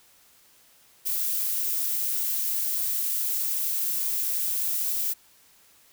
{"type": "noise", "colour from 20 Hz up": "violet", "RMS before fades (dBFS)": -27, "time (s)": [1.05, 5.14], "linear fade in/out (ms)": 20, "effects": ["white hiss -58 dBFS RMS until 5.92 s"]}